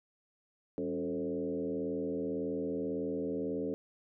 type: tone with frequency modulation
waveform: sine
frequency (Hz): 360.6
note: F#4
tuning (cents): -45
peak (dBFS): -32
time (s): 0.78-3.74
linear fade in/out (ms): 0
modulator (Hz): 81.8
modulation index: 1.9
effects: none